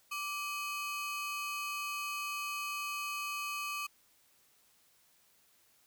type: ring-modulated tone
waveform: 40% pulse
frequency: 1850 Hz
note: A#6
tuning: 14 cents flat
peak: -32 dBFS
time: 0.11-3.87 s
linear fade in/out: 10 ms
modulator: 679 Hz
effects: white hiss -68 dBFS RMS until 5.86 s